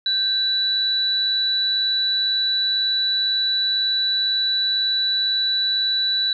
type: tone pair together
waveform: sine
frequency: 1568 / 3951 Hz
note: G6 / B7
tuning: 0 / 0 cents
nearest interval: octave + major third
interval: 1600 cents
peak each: -30 / -18 dBFS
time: 0.06-6.33 s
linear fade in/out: 2 ms
effects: none